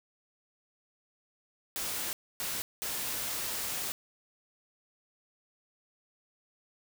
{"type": "noise bursts at uneven times", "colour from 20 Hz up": "white", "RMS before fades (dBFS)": -35, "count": 3, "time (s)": [[1.76, 2.13], [2.4, 2.62], [2.82, 3.92]], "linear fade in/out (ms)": 0, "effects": []}